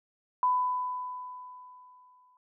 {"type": "tone with exponential decay", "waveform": "sine", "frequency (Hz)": 1000, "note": "B5", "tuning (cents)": 21, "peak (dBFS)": -21, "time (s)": [0.43, 2.37], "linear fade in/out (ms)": 1, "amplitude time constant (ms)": 420, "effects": []}